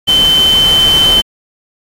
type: tone in noise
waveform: sine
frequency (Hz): 3073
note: G7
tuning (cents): -35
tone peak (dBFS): -6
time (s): 0.07-1.22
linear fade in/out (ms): 20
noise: pink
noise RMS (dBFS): -19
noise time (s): 0.07-1.22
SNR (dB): +10
effects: AAC 48 kbps